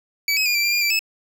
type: tone with pitch steps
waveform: 25% pulse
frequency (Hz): 2292 / 2553 / 2422 / 2345 / 2381 / 2409 / 2341 / 2601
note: D7 / D#7 / D#7 / D7 / D7 / D7 / D7 / E7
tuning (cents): -43 / +44 / -47 / -3 / +23 / +43 / -6 / -24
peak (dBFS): -14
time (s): 0.28-0.992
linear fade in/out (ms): 2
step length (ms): 89
effects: none